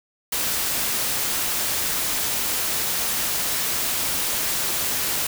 white noise, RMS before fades -24 dBFS, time 0.32-5.27 s, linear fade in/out 5 ms, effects none

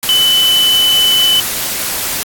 sine tone in noise, 3009 Hz, F#7, 28 cents sharp, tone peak -8 dBFS, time 0.09-1.4 s, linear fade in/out 0 ms, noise white, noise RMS -18 dBFS, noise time 0.03-2.23 s, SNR +7 dB, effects AAC 64 kbps

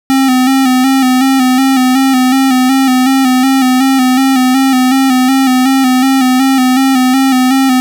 square tone with vibrato, 261.1 Hz, C4, 3 cents flat, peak -7 dBFS, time 0.1-7.8 s, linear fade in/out 0 ms, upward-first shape square, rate 2.7 Hz, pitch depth 42 cents each way, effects 7-bit

